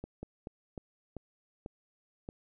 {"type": "slowing click train", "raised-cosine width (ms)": 2, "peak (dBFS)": -27, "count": 7, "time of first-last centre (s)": [0.04, 2.289], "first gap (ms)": 190, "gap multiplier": 1.27, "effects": []}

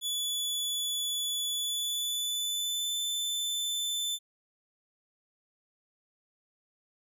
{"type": "tone with pitch glide", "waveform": "sawtooth", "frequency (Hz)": [3437, 3528], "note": ["A7", "A7"], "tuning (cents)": [-41, 4], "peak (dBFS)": -27, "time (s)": [0.01, 4.19], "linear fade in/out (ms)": 50, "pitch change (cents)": 45, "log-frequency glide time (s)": [1.51, 2.98], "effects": []}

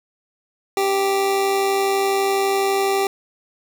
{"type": "tone with amplitude modulation", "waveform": "25% pulse", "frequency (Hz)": 392, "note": "G4", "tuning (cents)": 0, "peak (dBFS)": -12, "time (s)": [0.77, 3.07], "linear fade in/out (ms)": 2, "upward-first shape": "sine", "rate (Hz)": 112, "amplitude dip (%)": 30, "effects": []}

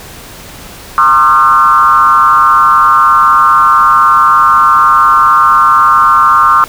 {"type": "tone with frequency modulation", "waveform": "sine", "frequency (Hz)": 1211, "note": "D#6", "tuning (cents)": -47, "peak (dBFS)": -3, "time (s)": [0.98, 6.64], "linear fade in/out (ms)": 0, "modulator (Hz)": 140, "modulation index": 1.3, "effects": ["pink hiss -30 dBFS RMS until 6.68 s"]}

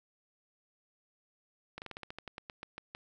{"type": "slowing click train", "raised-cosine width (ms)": 0.3, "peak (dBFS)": -26, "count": 14, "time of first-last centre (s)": [1.78, 2.949], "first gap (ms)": 39, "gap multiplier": 1.13, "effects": []}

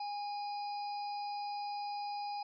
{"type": "harmonic tone", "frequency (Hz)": 820, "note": "G#5", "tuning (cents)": -22, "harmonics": [1, 3, 5, 6], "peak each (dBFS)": [-37, -54, -57, -49], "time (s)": [0, 2.43], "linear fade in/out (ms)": 5, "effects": []}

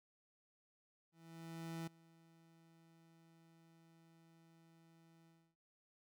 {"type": "tone with ADSR envelope", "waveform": "30% pulse", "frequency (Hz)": 164.81, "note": "E3", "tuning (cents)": 0, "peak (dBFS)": -40, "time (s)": [1.12, 5.56], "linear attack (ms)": 750, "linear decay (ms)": 9, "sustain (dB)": -23, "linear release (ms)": 290, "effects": []}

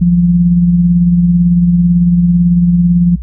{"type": "tone with tremolo", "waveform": "sine", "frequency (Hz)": 174.61, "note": "F3", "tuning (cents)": 0, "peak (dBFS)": -4, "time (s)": [0.01, 3.16], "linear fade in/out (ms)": 10, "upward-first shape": "sine", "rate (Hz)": 18, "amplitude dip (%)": 35, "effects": ["noise-tail reverb RT60 0.1 s tail -25 dB re dry", "added 60 Hz sine -20 dBFS peak until 3.22 s"]}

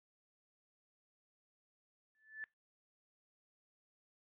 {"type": "tone with exponential growth", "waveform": "sine", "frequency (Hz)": 1748, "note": "A6", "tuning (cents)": -12, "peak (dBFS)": -39, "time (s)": [2.15, 2.44], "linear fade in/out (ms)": 0, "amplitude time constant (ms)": 62, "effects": ["noise-tail reverb RT60 0.2 s tail -23 dB re dry", "resampled to 8000 Hz"]}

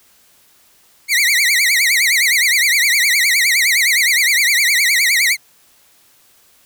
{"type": "tone with vibrato", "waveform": "sawtooth", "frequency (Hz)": 2093, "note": "C7", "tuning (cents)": 0, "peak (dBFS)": -8, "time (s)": [1.08, 5.37], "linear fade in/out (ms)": 50, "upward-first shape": "triangle", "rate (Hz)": 9.7, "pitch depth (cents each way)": 230, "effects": ["white hiss -52 dBFS RMS until 6.65 s"]}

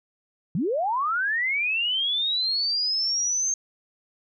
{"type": "linear sweep", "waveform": "sine", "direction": "up", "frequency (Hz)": [138.59, 6400], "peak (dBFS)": -22, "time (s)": [0.55, 3.54], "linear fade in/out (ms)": 2, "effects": []}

